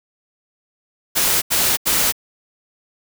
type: noise bursts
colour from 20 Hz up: white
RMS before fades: -17 dBFS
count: 3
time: 1.15-2.124 s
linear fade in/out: 20 ms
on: 270 ms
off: 82 ms
effects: none